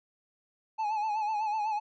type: tone with vibrato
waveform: triangle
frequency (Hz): 855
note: A5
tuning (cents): -50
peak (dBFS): -26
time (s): 0.78-1.8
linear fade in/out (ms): 20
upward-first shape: sine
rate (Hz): 8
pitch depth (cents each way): 63
effects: resampled to 16000 Hz